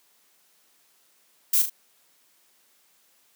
violet noise with echo, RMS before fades -20 dBFS, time 1.53-1.62 s, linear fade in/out 5 ms, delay 39 ms, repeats 2, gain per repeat -7 dB, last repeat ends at 1.698 s, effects white hiss -63 dBFS RMS until 3.35 s + high-pass 200 Hz 12 dB/octave

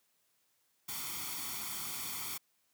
white noise with comb filter, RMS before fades -40 dBFS, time 0.88-2.38 s, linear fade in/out 10 ms, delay 0.89 ms, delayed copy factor +0.7, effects white hiss -75 dBFS RMS until 2.73 s + high-pass 100 Hz 12 dB/octave

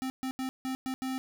square tone bursts at uneven times, 261.3 Hz, C4, 2 cents flat, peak -32 dBFS, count 6, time 0.02-0.1 / 0.23-0.31 / 0.39-0.49 / 0.65-0.75 / 0.86-0.94 / 1.02-1.18 s, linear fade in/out 0 ms, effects none

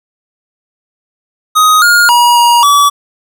square tone with pitch steps, 1253 / 1423 / 959 / 951 / 1146 Hz, D#6 / F6 / A#5 / A#5 / D6, +12 / +32 / +49 / +34 / -43 cents, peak -5 dBFS, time 1.55-2.9 s, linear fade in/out 20 ms, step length 270 ms, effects none

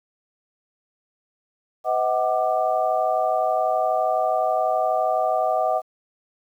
sine tone cluster, 508 / 635 / 747 / 1186 Hz, B4 / D#5 / F#5 / D6, +49 / +35 / +16 / +17 cents, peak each -30 / -22 / -22 / -29 dBFS, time 1.84-5.82 s, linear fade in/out 50 ms, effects 9-bit

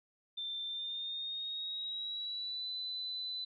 sine tone with pitch glide, 3568 to 4005 Hz, A7 to B7, +23 to +23 cents, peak -37 dBFS, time 0.37-3.45 s, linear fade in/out 10 ms, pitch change +200 cents, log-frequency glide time 0.67-2.69 s, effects none

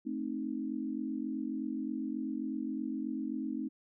sine chord, A diminished, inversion none, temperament equal with one note detuned, 220 / 263.4 / 311.1 Hz, A3 / C4 / Eb4, 0 / +12 / 0 cents, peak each -39 / -37 / -38 dBFS, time 0.05-3.69 s, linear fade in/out 20 ms, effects none

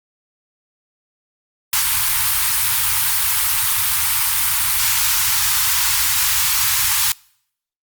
white band-stop noise, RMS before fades -17 dBFS, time 1.73-7.12 s, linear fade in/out 2 ms, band 130 to 840 Hz, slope 96 dB/octave, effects noise-tail reverb RT60 0.7 s tail -26 dB re dry + Opus 32 kbps

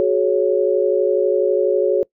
sine chord, F# suspended second, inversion none, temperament equal with one note detuned, 370 / 422.1 / 554.4 Hz, F#4 / G#4 / C#5, 0 / +28 / 0 cents, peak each -18 dBFS, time 0-2.03 s, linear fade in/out 0 ms, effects noise-tail reverb RT60 0.1 s tail -23 dB re dry

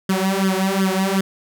sawtooth tone with flanger, 191.5 Hz, G3, 40 cents flat, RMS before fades -19 dBFS, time 0.09-1.21 s, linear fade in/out 5 ms, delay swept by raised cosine 0.6 to 4.2 ms, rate 2.7 Hz, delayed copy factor +0.9, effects none

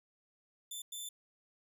15% pulse tone bursts at uneven times, 3535 Hz, A7, 7 cents sharp, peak -34 dBFS, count 2, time 0.71-0.82 / 0.92-1.09 s, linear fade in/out 5 ms, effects none

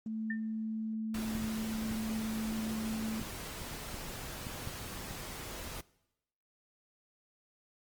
sine tone, 220 Hz, A3, in tune, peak -35 dBFS, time 0.06-3.2 s, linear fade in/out 2 ms
sine tone with exponential decay, 1800 Hz, A6, 39 cents sharp, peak -32 dBFS, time 0.3-0.42 s, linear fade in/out 5 ms, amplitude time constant 24 ms
pink noise, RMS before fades -43 dBFS, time 1.14-5.81 s, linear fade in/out 5 ms
clicks, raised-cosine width 5 ms, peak -30 dBFS, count 9, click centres 1.352 / 1.443 / 1.913 / 3.215 / 3.618 / 3.943 / 4.469 / 4.674 / 5.11 s
effects noise-tail reverb RT60 0.9 s tail -22 dB re dry + Opus 24 kbps

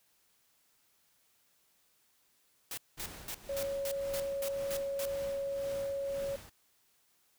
white noise bursts, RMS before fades -40 dBFS, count 9, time 2.71-5.055 s, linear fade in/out 2 ms, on 65 ms, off 220 ms
pink noise with tremolo, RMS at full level -47 dBFS, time 2.97-6.5 s, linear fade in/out 10 ms, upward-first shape sine, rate 1.9 Hz, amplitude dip 65%
sine tone, 554.4 Hz, C#5, in tune, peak -33 dBFS, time 3.49-6.36 s, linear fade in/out 5 ms
effects white hiss -71 dBFS RMS until 7.38 s

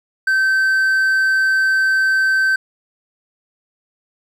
triangle tone, 1547 Hz, G6, 23 cents flat, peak -11 dBFS, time 0.27-2.56 s, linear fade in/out 5 ms, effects none

